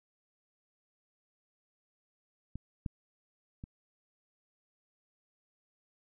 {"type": "clicks", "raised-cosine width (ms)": 5, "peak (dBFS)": [-27, -22, -30], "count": 3, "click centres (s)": [2.556, 2.862, 3.639], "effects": []}